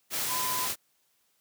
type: tone in noise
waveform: sine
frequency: 1010 Hz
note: B5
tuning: 39 cents sharp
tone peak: -32 dBFS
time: 0.27-0.69 s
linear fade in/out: 50 ms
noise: white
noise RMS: -31 dBFS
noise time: 0.1-0.76 s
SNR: -4 dB
effects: white hiss -71 dBFS RMS until 1.4 s + high-pass 80 Hz 12 dB/octave